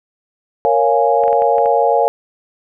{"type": "chord", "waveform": "sine", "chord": "Bb minor seventh", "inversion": "none", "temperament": "equal", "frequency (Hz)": [466.2, 554.4, 698.5, 830.6], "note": ["Bb4", "Db5", "F5", "Ab5"], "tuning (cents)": [0, 0, 0, 0], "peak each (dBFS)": -16, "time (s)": [0.65, 2.08], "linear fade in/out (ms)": 0}
{"type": "clicks", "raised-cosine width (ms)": 0.5, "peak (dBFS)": -17, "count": 6, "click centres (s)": [1.237, 1.28, 1.329, 1.421, 1.583, 1.659]}
{"effects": []}